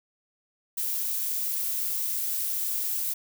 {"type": "noise", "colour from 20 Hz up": "violet", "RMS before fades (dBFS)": -29, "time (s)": [0.77, 3.14], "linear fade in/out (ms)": 10, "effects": []}